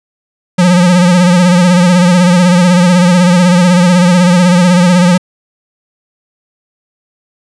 square tone with vibrato, 178.3 Hz, F3, 36 cents sharp, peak -5 dBFS, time 0.58-5.18 s, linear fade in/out 10 ms, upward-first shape sine, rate 16 Hz, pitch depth 63 cents each way, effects resampled to 22050 Hz

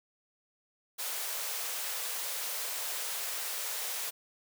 white high-pass noise, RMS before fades -36 dBFS, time 0.98-4.11 s, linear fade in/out 20 ms, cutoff 430 Hz, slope 48 dB/octave, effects none

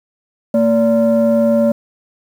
sine tone pair together, 228.6 / 576 Hz, A#3 / D5, -34 / -34 cents, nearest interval octave + major third, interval 1600 cents, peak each -11 dBFS, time 0.54-1.72 s, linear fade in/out 5 ms, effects tanh soft clip ceiling -6 dBFS + 7-bit

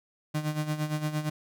35% pulse tone with tremolo, 152.4 Hz, D#3, 36 cents flat, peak -24 dBFS, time 0.34-1.3 s, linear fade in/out 10 ms, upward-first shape sine, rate 8.7 Hz, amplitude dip 70%, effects none

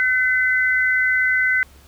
sine tone pair together, 1520 / 2029 Hz, F#6 / B6, +46 / +46 cents, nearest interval perfect fourth, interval 500 cents, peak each -18 dBFS, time 0-1.63 s, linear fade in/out 0 ms, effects added 70 Hz sine -47 dBFS peak until 1.87 s + pink hiss -51 dBFS RMS until 1.87 s

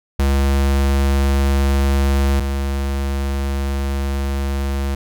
square tone pair in turn, 68.9 / 68.9 Hz, C#2 / C#2, -10 / -10 cents, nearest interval unison, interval 0 cents, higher neither, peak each -14 / -19 dBFS, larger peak first, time 0.19-2.4 / 2.4-4.95 s, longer second, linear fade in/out 5 ms, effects none

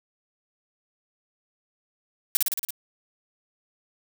blue noise with echo, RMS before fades -20 dBFS, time 2.35-2.37 s, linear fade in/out 0 ms, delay 56 ms, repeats 6, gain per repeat -2 dB, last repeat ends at 2.706 s, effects none

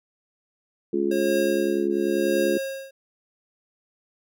harmonic tone, 70.2 Hz, C#2, 22 cents sharp, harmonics 3 / 4 / 5 / 6, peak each -29 / -29 / -23 / -28 dBFS, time 0.93-2.58 s, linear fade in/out 5 ms
square tone with tremolo, 540 Hz, C#5, 45 cents flat, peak -23 dBFS, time 1.11-2.91 s, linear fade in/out 5 ms, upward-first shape triangle, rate 0.96 Hz, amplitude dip 100%
effects none

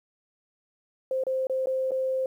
sine tone with dropouts, 523.3 Hz, C5, in tune, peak -24 dBFS, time 1.11-2.26 s, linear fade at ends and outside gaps 2 ms, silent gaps 1.237-1.267 / 1.47-1.497 / 1.659-1.67 / 1.909-1.917 s, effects 10-bit

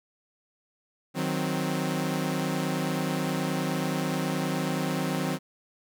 sawtooth chord, C diminished, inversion first, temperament equal, 155.56 / 185 / 261.6 Hz, Eb3 / Gb3 / C4, 0 / 0 / 0 cents, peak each -27 dBFS, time 1.14-5.39 s, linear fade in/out 50 ms, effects none

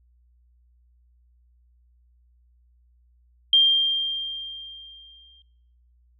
sine tone with exponential decay, 3188 Hz, G7, 28 cents sharp, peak -12 dBFS, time 3.53-5.42 s, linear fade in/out 2 ms, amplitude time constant 410 ms, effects noise-tail reverb RT60 0.9 s tail -22 dB re dry + added 60 Hz sine -57 dBFS peak until 6.19 s

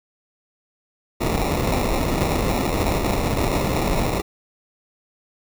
pink noise with sample-and-hold, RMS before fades -21 dBFS, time 1.2-4.22 s, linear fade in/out 20 ms, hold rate 1575 Hz, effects none

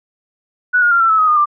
sine tone with pitch steps, 1475 / 1429.7 / 1385.8 / 1343.2 / 1302 / 1262 / 1223.2 / 1185.7 Hz, F#6 / F6 / F6 / E6 / E6 / D#6 / D#6 / D6, -6 / +40 / -14 / +32 / -22 / +24 / -30 / +16 cents, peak -9 dBFS, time 0.73-1.458 s, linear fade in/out 20 ms, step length 91 ms, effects none

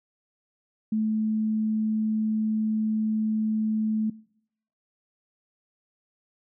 sine tone, 217.3 Hz, A3, 21 cents flat, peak -22 dBFS, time 0.92-4.1 s, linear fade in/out 5 ms, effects noise-tail reverb RT60 0.7 s tail -23 dB re dry

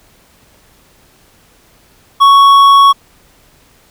triangle tone with hard clipping, 1112 Hz, C#6, 5 cents sharp, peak -4 dBFS, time 2.2-2.93 s, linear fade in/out 20 ms, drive 10 dB, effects pink hiss -48 dBFS RMS until 3.9 s

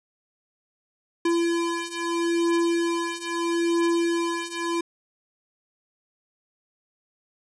square beating tone pair, 338.3 / 339.07 Hz, E4 / E4, +45 / +49 cents, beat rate 0.77 Hz, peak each -27 / -25 dBFS, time 1.25-4.81 s, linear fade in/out 5 ms, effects resampled to 22050 Hz + 10-bit

